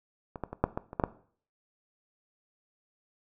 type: clicks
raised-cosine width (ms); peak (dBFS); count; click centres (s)
1; -24 / -18 / -23 / -8 / -17 / -26 / -13 / -10; 8; 0.358 / 0.437 / 0.53 / 0.64 / 0.775 / 0.931 / 0.998 / 1.038
effects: noise-tail reverb RT60 0.5 s tail -17 dB re dry